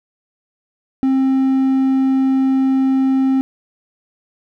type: tone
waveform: triangle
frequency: 265.5 Hz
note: C4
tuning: 25 cents sharp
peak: -10 dBFS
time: 1.03-3.41 s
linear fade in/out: 0 ms
effects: none